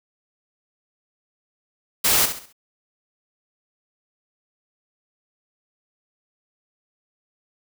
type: noise with echo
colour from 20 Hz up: white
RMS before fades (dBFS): -18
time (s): 2.04-2.26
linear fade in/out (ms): 10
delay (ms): 67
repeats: 4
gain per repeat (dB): -9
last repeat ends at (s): 2.528
effects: none